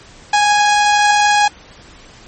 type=tone; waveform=sawtooth; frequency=829 Hz; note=G#5; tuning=3 cents flat; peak=-6 dBFS; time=0.33-1.48 s; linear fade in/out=5 ms; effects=pink hiss -41 dBFS RMS until 2.27 s + MP3 32 kbps